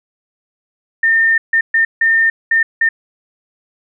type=tone bursts at uneven times; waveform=sine; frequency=1813 Hz; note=A#6; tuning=49 cents flat; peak=-9 dBFS; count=6; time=1.03-1.38 / 1.53-1.61 / 1.74-1.85 / 2.01-2.3 / 2.51-2.63 / 2.81-2.89 s; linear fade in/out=5 ms; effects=none